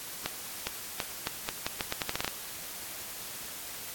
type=accelerating click train; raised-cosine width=0.2 ms; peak=-12 dBFS; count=14; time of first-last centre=0.26-2.278 s; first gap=410 ms; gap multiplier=0.81; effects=white hiss -41 dBFS RMS until 3.94 s + AAC 64 kbps